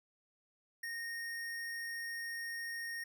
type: tone with ADSR envelope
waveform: square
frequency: 1853 Hz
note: A#6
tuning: 11 cents flat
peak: -38 dBFS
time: 0.83-3.04 s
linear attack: 7 ms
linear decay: 8 ms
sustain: -2 dB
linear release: 7 ms
effects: none